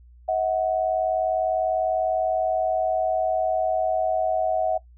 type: tone pair together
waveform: sine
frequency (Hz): 640.1 / 740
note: D#5 / F#5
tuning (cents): +49 / 0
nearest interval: minor third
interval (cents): 251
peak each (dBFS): -23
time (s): 0.28-4.78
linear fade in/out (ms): 10
effects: noise-tail reverb RT60 0.1 s tail -17 dB re dry + added 60 Hz sine -47 dBFS peak until 4.97 s